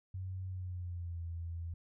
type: tone with pitch glide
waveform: sine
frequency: 93.4 to 84.18 Hz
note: F#2 to E2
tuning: +17 to +37 cents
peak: -38 dBFS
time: 0.14-1.74 s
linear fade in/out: 5 ms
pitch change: -180 cents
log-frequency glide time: 0.48-1.22 s
effects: none